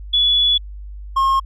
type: tone pair in turn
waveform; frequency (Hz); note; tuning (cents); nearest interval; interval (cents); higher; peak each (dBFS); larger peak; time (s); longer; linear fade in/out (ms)
sine / triangle; 3416 / 1076; G#7 / C6; +48 / +48; octave + minor sixth; 2000; first; -12 / -11; second; 0.13-0.58 / 1.16-1.4; first; 10
effects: added 50 Hz sine -30 dBFS peak until 1.45 s